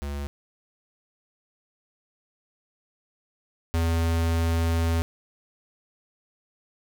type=tone pair in turn; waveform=square; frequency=71.2 / 82.88 Hz; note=C#2 / E2; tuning=+47 / +10 cents; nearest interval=minor third; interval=263 cents; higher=second; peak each=-30 / -22 dBFS; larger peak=second; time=0.02-0.27 / 3.74-5.02 s; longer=second; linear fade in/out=0 ms; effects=none